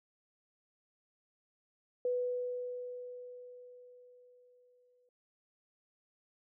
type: tone with exponential decay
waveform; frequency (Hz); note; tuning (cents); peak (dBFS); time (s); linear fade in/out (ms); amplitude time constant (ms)
sine; 494.7; B4; +3; -29; 2.05-5.09; 2; 660
effects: none